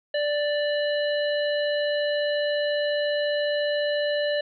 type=harmonic tone with a mistuned harmonic; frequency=587.3 Hz; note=D5; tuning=in tune; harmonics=1 / 3 / 5 / 7; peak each=-23 / -31 / -34 / -36 dBFS; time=0.14-4.41 s; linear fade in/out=5 ms; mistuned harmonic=7; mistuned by=-29 cents; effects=none